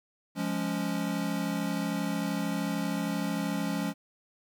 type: chord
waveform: square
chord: Db major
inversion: first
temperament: equal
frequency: 174.61 / 207.7 / 277.2 Hz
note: F3 / Ab3 / Db4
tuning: 0 / 0 / 0 cents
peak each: -34 dBFS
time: 0.35-3.94 s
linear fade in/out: 50 ms
effects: 11-bit